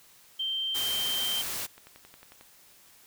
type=tone; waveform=sine; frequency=3136 Hz; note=G7; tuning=in tune; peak=-28 dBFS; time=0.39-1.42 s; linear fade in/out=10 ms
type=noise; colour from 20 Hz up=white; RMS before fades=-34 dBFS; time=0.74-1.67 s; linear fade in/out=20 ms
type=click train; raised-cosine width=0.3 ms; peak=-33 dBFS; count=8; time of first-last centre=1.78-2.411 s; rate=11.1 Hz
effects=white hiss -57 dBFS RMS until 3.06 s